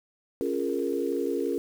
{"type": "chord", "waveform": "sine", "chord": "Bb minor seventh", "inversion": "first", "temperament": "equal", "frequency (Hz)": [277.2, 349.2, 415.3, 466.2], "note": ["Db4", "F4", "Ab4", "Bb4"], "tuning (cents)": [0, 0, 0, 0], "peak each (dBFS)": -31, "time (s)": [0.41, 1.58], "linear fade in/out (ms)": 0, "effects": ["8-bit"]}